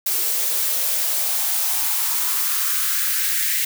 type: noise with high-pass filter sweep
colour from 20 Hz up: blue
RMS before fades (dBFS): -21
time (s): 0.06-3.65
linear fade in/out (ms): 5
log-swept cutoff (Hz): 360 to 2000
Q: 3.1
effects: none